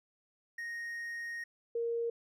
triangle / sine tone pair in turn, 1864.7 / 466.2 Hz, A#6 / A#4, 0 / 0 cents, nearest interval 2 octaves, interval 2400 cents, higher first, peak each -36 / -31 dBFS, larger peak second, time 0.58-1.44 / 1.75-2.1 s, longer first, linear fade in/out 5 ms, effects none

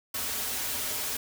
white noise with comb filter, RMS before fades -32 dBFS, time 0.14-1.17 s, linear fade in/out 5 ms, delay 5.8 ms, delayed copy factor -0.85, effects none

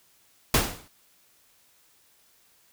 pink noise with exponential decay, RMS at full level -17 dBFS, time 0.54-0.88 s, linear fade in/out 2 ms, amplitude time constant 72 ms, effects white hiss -62 dBFS RMS until 2.72 s

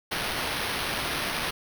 white noise with sample-and-hold, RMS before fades -30 dBFS, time 0.11-1.51 s, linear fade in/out 10 ms, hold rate 7350 Hz, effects none

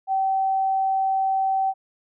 sine tone, 770 Hz, G5, 31 cents flat, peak -19 dBFS, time 0.07-1.74 s, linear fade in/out 50 ms, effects none

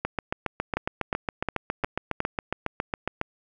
two click trains, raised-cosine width 0.5 ms, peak -11 / -10 dBFS, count 24 / 5, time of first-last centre 0.05-3.214 / 0.77-2.204 s, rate 7.27 / 2.79 Hz, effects none

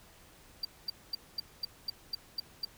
triangle tone bursts, 4699 Hz, D8, in tune, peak -29 dBFS, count 9, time 0.63-2.65 s, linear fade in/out 5 ms, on 20 ms, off 230 ms, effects pink hiss -58 dBFS RMS until 2.77 s

